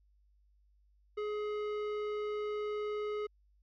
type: tone with tanh clipping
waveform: sine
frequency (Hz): 420.5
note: G#4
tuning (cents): +22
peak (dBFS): -36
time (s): 1.17-3.27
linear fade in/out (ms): 10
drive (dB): 14
effects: added 50 Hz sine -65 dBFS peak until 3.62 s